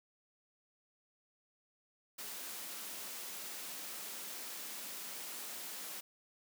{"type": "high-pass noise", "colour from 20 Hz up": "white", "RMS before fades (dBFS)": -45, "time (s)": [2.18, 6.01], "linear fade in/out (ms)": 10, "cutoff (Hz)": 170, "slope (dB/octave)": 48, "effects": []}